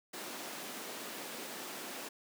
pink high-pass noise, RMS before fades -44 dBFS, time 0.13-2.09 s, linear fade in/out 10 ms, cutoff 230 Hz, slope 24 dB/octave, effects none

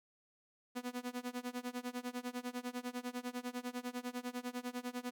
sawtooth tone with tremolo, 246.9 Hz, B3, in tune, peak -33 dBFS, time 0.75-5.11 s, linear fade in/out 20 ms, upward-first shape sine, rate 10 Hz, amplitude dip 95%, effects none

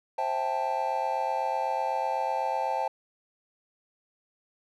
triangle chord, A minor seventh, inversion first, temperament just, 528 / 660 / 792 / 880 Hz, C5 / E5 / G5 / A5, +16 / +2 / +18 / 0 cents, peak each -32 / -33 / -29 / -28 dBFS, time 0.18-2.88 s, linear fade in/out 5 ms, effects none

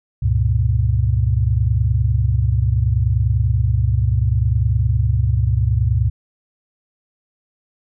sine tone cluster, 69.5 / 99 / 119.7 Hz, C#2 / G2 / A#2, +5 / +18 / +46 cents, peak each -18 dBFS, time 0.22-6.1 s, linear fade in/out 10 ms, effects none

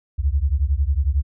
sine beating tone pair, 65.41 / 76.41 Hz, C2 / D#2, 0 / -31 cents, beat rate 11 Hz, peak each -19 / -20 dBFS, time 0.18-1.23 s, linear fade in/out 20 ms, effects none

